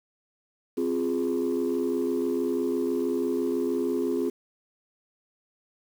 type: chord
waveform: sine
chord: F minor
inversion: second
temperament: equal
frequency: 261.6 / 349.2 / 415.3 Hz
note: C4 / F4 / Ab4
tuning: 0 / 0 / 0 cents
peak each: -27 dBFS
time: 0.77-4.3 s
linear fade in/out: 10 ms
effects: tanh soft clip ceiling -19 dBFS + 8-bit